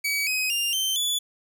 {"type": "tone with pitch steps", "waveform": "sawtooth", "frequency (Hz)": [2274, 2523, 2800, 3106, 3447], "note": ["C#7", "D#7", "F7", "G7", "A7"], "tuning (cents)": [44, 23, 4, -17, -36], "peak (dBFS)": -20, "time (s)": [0.04, 1.19], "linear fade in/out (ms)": 10, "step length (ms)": 230, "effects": []}